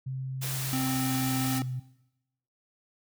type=tone with pitch glide; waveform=sine; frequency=131.6 to 127.26 Hz; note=C3 to C3; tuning=+10 to -48 cents; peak=-31 dBFS; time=0.06-1.8 s; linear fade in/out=10 ms; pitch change=-58 cents; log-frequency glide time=0.83-1.47 s
type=noise; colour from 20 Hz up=white; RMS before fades=-35 dBFS; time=0.41-1.6 s; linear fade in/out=20 ms
type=tone; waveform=square; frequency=261.6 Hz; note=C4; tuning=in tune; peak=-29 dBFS; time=0.73-1.62 s; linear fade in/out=0 ms
effects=noise-tail reverb RT60 0.9 s tail -20 dB re dry